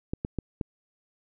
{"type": "clicks", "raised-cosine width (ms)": 3, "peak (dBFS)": -16, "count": 4, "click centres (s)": [0.135, 0.249, 0.387, 0.612], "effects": []}